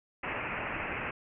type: low-pass noise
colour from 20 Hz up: white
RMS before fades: -36 dBFS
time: 0.23-1.11 s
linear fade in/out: 5 ms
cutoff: 2700 Hz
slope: 96 dB/octave
effects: none